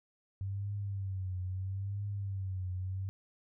sine tone with vibrato, 96.5 Hz, G2, 27 cents flat, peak -34 dBFS, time 0.41-3.09 s, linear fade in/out 0 ms, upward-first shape triangle, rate 0.76 Hz, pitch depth 100 cents each way, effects none

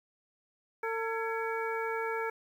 harmonic tone with a mistuned harmonic, 451.1 Hz, A4, 43 cents sharp, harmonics 1 / 2 / 3 / 4 / 5, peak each -34 / -37 / -39 / -40 / -41 dBFS, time 0.83-2.3 s, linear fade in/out 5 ms, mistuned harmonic 4, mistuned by -130 cents, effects 10-bit

